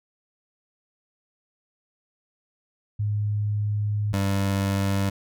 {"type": "tone pair in turn", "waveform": ["sine", "25% pulse"], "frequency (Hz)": [104.4, 98.36], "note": ["G#2", "G2"], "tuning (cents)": [10, 6], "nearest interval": "minor second", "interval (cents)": 104, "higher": "first", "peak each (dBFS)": [-22, -18], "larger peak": "second", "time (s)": [[2.99, 4.13], [4.13, 5.1]], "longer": "first", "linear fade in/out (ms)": 10, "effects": []}